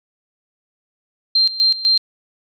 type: tone with tremolo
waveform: sine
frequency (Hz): 4163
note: C8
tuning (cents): -10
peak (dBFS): -11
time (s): 1.35-1.98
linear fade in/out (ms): 5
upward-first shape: square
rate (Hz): 4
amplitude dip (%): 80
effects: none